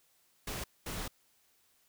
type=noise bursts at uneven times; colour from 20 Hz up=pink; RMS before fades=-39 dBFS; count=2; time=0.47-0.64 / 0.86-1.08 s; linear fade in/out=5 ms; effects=white hiss -70 dBFS RMS until 1.88 s